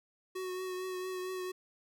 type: tone with vibrato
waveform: square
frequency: 370 Hz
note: F#4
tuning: in tune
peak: -37 dBFS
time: 0.35-1.52 s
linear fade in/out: 10 ms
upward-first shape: triangle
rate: 4.4 Hz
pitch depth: 26 cents each way
effects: none